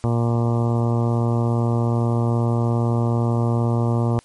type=harmonic tone; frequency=117.6 Hz; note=A#2; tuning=16 cents sharp; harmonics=1 / 2 / 3 / 4 / 5 / 6 / 7 / 8 / 9 / 10; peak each=-18 / -24 / -28 / -30 / -32 / -34 / -35 / -36 / -37 / -38 dBFS; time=0.04-4.19 s; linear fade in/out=0 ms; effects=white hiss -53 dBFS RMS until 4.24 s + MP3 48 kbps